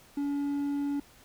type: tone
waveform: triangle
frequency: 284.6 Hz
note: C#4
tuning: 46 cents sharp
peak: -26 dBFS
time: 0.17-1 s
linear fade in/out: 5 ms
effects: pink hiss -57 dBFS RMS until 1.24 s